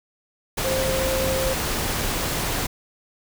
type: tone in noise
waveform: sine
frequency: 527 Hz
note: C5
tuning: 12 cents sharp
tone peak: -23 dBFS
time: 0.64-1.54 s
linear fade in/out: 10 ms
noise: pink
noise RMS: -25 dBFS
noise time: 0.57-2.67 s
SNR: -1 dB
effects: none